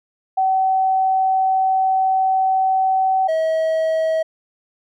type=tone pair in turn; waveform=sine / triangle; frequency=761 / 641 Hz; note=F#5 / E5; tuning=+48 / -49 cents; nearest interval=minor third; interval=297 cents; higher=first; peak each=-14 dBFS; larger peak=neither; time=0.37-3.28 / 3.28-4.23 s; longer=first; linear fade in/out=10 ms; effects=none